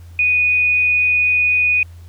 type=tone; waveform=sine; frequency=2476 Hz; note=D#7; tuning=9 cents flat; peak=-12 dBFS; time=0.19-1.83 s; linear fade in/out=2 ms; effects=added 85 Hz sine -35 dBFS peak until 2.08 s + pink hiss -53 dBFS RMS until 2.08 s